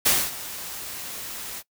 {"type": "noise with ADSR envelope", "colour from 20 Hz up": "white", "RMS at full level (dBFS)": -18, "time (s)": [0.05, 1.63], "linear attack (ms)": 13, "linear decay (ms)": 240, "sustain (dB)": -17, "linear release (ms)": 47, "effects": ["noise-tail reverb RT60 0.1 s tail -20 dB re dry"]}